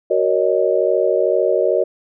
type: chord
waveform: sine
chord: D# minor seventh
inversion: first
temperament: just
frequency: 373.4 / 466.7 / 560 / 622.3 Hz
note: F#4 / A#4 / C#5 / D#5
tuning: +16 / +2 / +18 / 0 cents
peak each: -19 dBFS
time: 0.1-1.84 s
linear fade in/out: 10 ms
effects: none